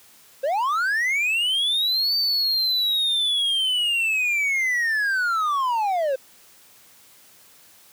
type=linear two-way sweep; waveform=triangle; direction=up then down; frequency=510 to 4604 to 510 Hz; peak=-18 dBFS; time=0.43-6.16 s; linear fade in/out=10 ms; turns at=2.16 s; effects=white hiss -52 dBFS RMS until 7.92 s + high-pass 80 Hz 12 dB/octave